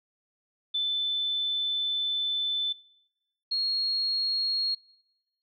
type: tone pair in turn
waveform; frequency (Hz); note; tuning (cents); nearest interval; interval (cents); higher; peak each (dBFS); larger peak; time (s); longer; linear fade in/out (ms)
sine; 3520 / 4289; A7 / C8; 0 / +42; minor third; 342; second; -25; neither; 0.74-2.73 / 3.51-4.75; first; 10
effects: noise-tail reverb RT60 1.0 s tail -25 dB re dry